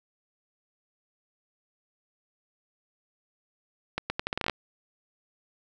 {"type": "accelerating click train", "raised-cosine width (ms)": 0.3, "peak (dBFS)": -12, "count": 11, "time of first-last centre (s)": [3.98, 4.497], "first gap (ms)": 120, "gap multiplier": 0.79, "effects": []}